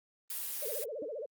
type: noise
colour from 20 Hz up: blue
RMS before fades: -38 dBFS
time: 0.3-0.84 s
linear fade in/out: 2 ms
type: tone with vibrato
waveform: sine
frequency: 512 Hz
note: C5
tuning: 38 cents flat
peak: -37 dBFS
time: 0.62-1.26 s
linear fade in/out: 5 ms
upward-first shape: sine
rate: 15 Hz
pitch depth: 300 cents each way
type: tone with exponential decay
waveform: sine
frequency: 302.3 Hz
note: D#4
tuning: 50 cents flat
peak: -37 dBFS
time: 1.02-1.11 s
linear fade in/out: 2 ms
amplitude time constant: 18 ms
effects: Opus 32 kbps